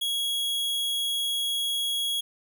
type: tone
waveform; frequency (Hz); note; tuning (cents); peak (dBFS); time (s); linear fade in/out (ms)
45% pulse; 3322; G#7; 0; -25; 0.01-2.21; 10
effects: none

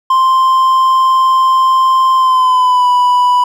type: tone with pitch glide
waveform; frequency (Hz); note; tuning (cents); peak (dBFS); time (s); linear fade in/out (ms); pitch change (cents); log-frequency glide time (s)
triangle; 1046.5 to 987.8; C6 to B5; 0 to 0; -5; 0.1-3.44; 5; -100; 2.15-2.88
effects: none

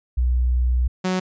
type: tone pair in turn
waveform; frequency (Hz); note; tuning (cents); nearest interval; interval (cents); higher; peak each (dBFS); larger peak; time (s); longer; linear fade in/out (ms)
sine / sawtooth; 61.74 / 185.01; B1 / F#3; 0 / 0; octave + perfect fifth; 1900; second; -16 / -16; neither; 0.17-0.88 / 1.04-1.2; first; 10
effects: resampled to 16000 Hz

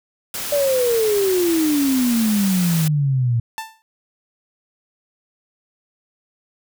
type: noise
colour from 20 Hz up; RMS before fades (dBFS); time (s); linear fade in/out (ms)
white; -27; 0.34-2.88; 2
type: exponential sweep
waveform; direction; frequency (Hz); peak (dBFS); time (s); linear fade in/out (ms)
sine; down; 588 to 114.6; -15; 0.52-3.4; 5
type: tone with exponential decay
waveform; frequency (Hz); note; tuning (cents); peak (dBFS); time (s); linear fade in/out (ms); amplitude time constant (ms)
sawtooth; 887; A5; +14; -19; 3.58-3.82; 0; 51
effects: none

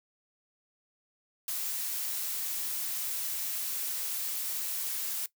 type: noise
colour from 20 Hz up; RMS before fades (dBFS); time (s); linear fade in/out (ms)
blue; -34; 1.48-5.26; 2
effects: noise-tail reverb RT60 0.1 s tail -18 dB re dry

